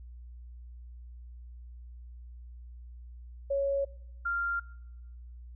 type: tone pair in turn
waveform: sine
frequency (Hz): 555 / 1390.9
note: C#5 / F6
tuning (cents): +2 / -7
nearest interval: octave + major third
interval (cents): 1591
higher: second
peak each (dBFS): -26 / -28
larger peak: first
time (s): 3.5-3.85 / 4.25-4.6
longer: neither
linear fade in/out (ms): 10
effects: noise-tail reverb RT60 1.0 s tail -23 dB re dry + added 60 Hz sine -44 dBFS peak until 5.55 s